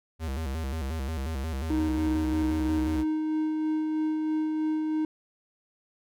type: tone with vibrato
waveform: square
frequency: 73.42 Hz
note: D2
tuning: in tune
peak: -30 dBFS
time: 0.19-3.05 s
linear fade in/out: 50 ms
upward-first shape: square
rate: 5.6 Hz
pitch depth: 160 cents each way
type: tone with tremolo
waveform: triangle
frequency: 311.1 Hz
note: D#4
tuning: in tune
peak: -22 dBFS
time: 1.7-5.05 s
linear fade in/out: 2 ms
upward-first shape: sine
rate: 3.1 Hz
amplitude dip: 25%
effects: none